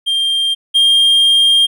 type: tone pair in turn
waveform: triangle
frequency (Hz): 3189 / 3209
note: G7 / G7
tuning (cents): +29 / +40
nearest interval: unison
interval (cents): 11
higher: second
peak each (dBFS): -11 / -6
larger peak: second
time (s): 0.06-0.55 / 0.74-1.67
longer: second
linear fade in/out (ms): 20
effects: none